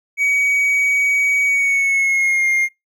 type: tone with pitch glide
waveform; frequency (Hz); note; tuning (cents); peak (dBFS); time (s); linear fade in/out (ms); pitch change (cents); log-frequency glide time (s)
triangle; 2261 to 2122; C#7 to C7; +34 to +24; -12; 0.17-2.69; 50; -110; 1.45-2.47
effects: noise-tail reverb RT60 0.2 s tail -25 dB re dry